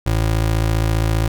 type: tone pair together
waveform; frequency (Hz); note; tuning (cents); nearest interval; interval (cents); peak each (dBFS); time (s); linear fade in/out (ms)
square; 55.05 / 110.1; A1 / A2; +2 / +2; octave; 1200; -19; 0.06-1.28; 5
effects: none